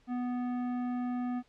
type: tone with tanh clipping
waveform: triangle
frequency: 246.9 Hz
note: B3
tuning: in tune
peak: -33 dBFS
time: 0.07-1.43 s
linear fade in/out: 50 ms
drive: 17 dB
effects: pink hiss -67 dBFS RMS until 1.48 s + low-pass 5000 Hz 12 dB/octave